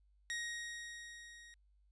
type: tone with level ramp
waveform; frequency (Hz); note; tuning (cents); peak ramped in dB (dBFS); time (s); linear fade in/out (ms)
sawtooth; 1880; A#6; +14; -34 to -52; 0.3-1.54; 0
effects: added 50 Hz sine -67 dBFS peak until 1.91 s + resampled to 22050 Hz